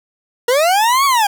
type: linear two-way sweep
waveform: 40% pulse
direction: up then down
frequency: 465.6 to 1141 to 787 Hz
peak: -10 dBFS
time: 0.48-1.27 s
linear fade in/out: 5 ms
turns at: 1.05 s
effects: 7-bit